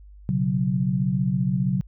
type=chord; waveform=sine; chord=B suspended second; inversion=none; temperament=equal; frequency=123.47 / 138.59 / 185 Hz; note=B2 / C#3 / F#3; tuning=0 / 0 / 0 cents; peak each=-27 / -24 / -23 dBFS; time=0.29-1.81 s; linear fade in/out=0 ms; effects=added 50 Hz sine -43 dBFS peak until 1.87 s